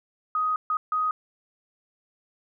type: tone bursts at uneven times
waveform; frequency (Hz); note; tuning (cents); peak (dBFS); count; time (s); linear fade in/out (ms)
sine; 1252; D#6; +10; -22; 3; 0.35-0.56 / 0.7-0.77 / 0.92-1.11; 2
effects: none